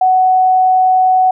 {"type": "tone", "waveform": "sine", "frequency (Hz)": 745, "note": "F#5", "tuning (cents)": 12, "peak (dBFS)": -7, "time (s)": [0.01, 1.31], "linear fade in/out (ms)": 5, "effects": []}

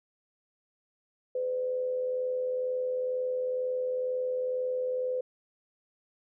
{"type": "tone with amplitude modulation", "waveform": "sine", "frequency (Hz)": 506, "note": "B4", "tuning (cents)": 42, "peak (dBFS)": -26, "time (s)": [1.35, 5.21], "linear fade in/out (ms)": 5, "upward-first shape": "sine", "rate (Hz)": 82.1, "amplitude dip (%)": 40, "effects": []}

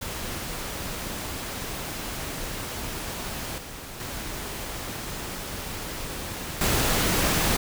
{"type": "noise with level steps", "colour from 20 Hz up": "pink", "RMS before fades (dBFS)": [-33, -39, -34, -23], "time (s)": [0.01, 7.57], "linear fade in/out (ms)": 10, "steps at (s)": [3.58, 4, 6.61], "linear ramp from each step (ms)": 2, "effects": []}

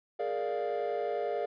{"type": "chord", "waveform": "triangle", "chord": "Bb dominant seventh", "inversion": "third", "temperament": "equal", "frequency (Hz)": [415.3, 466.2, 587.3, 698.5], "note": ["Ab4", "Bb4", "D5", "F5"], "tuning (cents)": [0, 0, 0, 0], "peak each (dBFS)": -33, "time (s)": [0.19, 1.46], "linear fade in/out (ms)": 10, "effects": ["tanh soft clip ceiling -22 dBFS", "resampled to 11025 Hz"]}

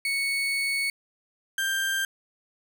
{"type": "tone pair in turn", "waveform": "35% pulse", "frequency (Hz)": [2217, 1582], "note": ["C#7", "G6"], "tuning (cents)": [0, 15], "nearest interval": "tritone", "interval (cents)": 585, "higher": "first", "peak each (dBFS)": -23, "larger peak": "neither", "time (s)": [[0.05, 0.9], [1.58, 2.05]], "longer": "first", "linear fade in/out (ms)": 2, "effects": []}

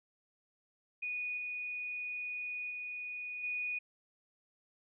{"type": "tone with level steps", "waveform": "sine", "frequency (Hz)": 2469, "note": "D#7", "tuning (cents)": -14, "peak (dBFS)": [-35, -37, -39, -34], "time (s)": [1.02, 3.79], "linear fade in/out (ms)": 10, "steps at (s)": [1.37, 2.7, 3.43], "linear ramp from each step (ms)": 10, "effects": []}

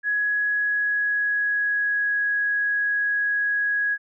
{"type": "tone with pitch glide", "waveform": "sine", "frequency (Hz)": [1675, 1662.5], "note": ["G#6", "G#6"], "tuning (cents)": [14, 1], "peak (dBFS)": -20, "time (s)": [0.03, 3.98], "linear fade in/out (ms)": 50, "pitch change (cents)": -13, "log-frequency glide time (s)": [0.5, 2.23], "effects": []}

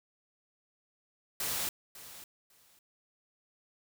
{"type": "noise with echo", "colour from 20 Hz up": "white", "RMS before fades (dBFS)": -34, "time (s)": [1.4, 1.69], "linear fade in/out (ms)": 2, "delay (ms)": 550, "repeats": 2, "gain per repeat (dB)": -15, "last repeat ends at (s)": 2.79, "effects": []}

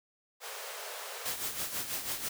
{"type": "high-pass noise", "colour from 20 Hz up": "pink", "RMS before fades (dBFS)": -42, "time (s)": [0.4, 1.37], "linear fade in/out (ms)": 50, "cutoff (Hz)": 410, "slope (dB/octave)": 96}
{"type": "noise with tremolo", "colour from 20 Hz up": "white", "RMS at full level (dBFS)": -34, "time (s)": [1.25, 2.29], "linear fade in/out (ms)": 10, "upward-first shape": "sine", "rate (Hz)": 6.1, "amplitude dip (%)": 60}
{"effects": []}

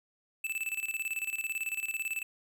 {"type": "tone with tremolo", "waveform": "square", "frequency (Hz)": 2637, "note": "E7", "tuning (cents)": 0, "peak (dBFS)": -31, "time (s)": [0.44, 2.23], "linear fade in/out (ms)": 5, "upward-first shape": "square", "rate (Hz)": 18, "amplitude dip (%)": 75, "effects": []}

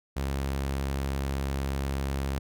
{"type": "tone", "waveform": "sawtooth", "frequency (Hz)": 68.3, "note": "C#2", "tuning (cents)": -25, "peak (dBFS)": -24, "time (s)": [0.16, 2.39], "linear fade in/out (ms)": 10, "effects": []}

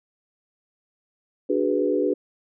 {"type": "chord", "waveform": "sine", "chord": "G# half-diminished seventh", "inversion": "second", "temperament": "equal with one note detuned", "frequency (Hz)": [293.7, 370, 418.7, 493.9], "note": ["D4", "F#4", "G#4", "B4"], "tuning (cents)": [0, 0, 14, 0], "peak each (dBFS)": -25, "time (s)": [1.49, 2.14], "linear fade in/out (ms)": 10, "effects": []}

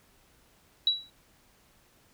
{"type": "tone with exponential decay", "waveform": "sine", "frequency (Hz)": 3907, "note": "B7", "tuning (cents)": -19, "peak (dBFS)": -18, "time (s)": [0.87, 1.1], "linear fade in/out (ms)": 2, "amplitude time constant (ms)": 49, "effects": ["pink hiss -63 dBFS RMS until 2.13 s"]}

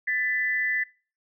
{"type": "tone pair together", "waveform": "sine", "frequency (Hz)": [1760, 1994.5], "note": ["A6", "B6"], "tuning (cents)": [0, 17], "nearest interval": "major second", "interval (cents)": 217, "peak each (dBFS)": -26, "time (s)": [0.07, 0.84], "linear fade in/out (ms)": 10, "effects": ["noise-tail reverb RT60 0.4 s tail -23 dB re dry"]}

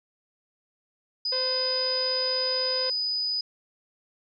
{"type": "tone", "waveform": "sine", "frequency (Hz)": 4978, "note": "D#8", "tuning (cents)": 0, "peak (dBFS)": -25, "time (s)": [1.25, 3.41], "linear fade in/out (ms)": 5}
{"type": "harmonic tone", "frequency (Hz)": 515, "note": "C5", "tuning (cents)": -28, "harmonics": [1, 2, 3, 4, 5, 6, 7, 8], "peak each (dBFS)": [-30, -39, -41, -44, -46, -46, -45, -46], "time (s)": [1.32, 2.9], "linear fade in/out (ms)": 5}
{"effects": []}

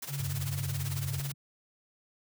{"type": "noise with tremolo", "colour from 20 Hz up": "white", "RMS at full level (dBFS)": -38, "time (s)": [0.02, 1.32], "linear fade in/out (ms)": 5, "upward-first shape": "sine", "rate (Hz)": 18, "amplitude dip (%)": 70}
{"type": "tone with pitch glide", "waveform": "sine", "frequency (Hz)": [140, 138.87], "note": ["C#3", "C#3"], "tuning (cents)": [18, 3], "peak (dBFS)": -33, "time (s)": [0.08, 1.34], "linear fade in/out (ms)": 50, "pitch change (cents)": -15, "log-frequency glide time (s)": [0.7, 1.03]}
{"type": "tone with vibrato", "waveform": "sine", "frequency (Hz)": 97.6, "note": "G2", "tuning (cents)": -7, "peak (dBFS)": -35, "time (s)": [0.2, 1.2], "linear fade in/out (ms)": 0, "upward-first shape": "triangle", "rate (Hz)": 7.9, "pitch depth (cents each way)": 190}
{"effects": []}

